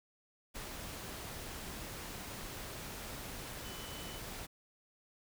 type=tone in noise; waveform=sine; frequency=3004 Hz; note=F#7; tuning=26 cents sharp; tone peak=-52 dBFS; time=3.64-4.2 s; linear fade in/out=20 ms; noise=pink; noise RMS=-45 dBFS; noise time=0.54-4.47 s; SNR=-10 dB; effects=none